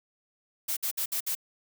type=noise bursts; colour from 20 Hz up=blue; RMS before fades=-30 dBFS; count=5; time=0.68-1.352 s; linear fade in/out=10 ms; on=88 ms; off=58 ms; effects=none